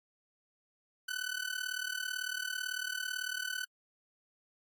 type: tone with amplitude modulation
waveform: sawtooth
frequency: 1502 Hz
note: F#6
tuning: 26 cents sharp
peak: -28 dBFS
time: 1.08-3.65 s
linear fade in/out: 10 ms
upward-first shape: sine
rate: 38 Hz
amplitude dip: 85%
effects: AAC 64 kbps